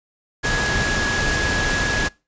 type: tone in noise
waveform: sine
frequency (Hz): 1673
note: G#6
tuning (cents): +12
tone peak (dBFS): -22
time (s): 0.43-2.09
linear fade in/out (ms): 20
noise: pink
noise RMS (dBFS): -22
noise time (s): 0.43-2.09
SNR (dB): -3
effects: noise-tail reverb RT60 0.3 s tail -25 dB re dry + resampled to 16000 Hz